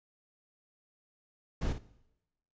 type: noise with echo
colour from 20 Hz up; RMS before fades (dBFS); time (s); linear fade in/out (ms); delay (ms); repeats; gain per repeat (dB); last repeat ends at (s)
brown; -31; 1.61-1.73; 10; 56; 1; -9; 1.786
effects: noise-tail reverb RT60 0.9 s tail -19 dB re dry + resampled to 16000 Hz